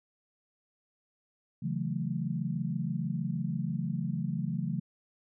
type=chord; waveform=sine; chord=F# minor seventh; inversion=second; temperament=equal; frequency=138.59 / 164.81 / 185 / 220 Hz; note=C#3 / E3 / F#3 / A3; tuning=0 / 0 / 0 / 0 cents; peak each=-35 / -34 / -36 / -37 dBFS; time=1.62-4.8 s; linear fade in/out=10 ms; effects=none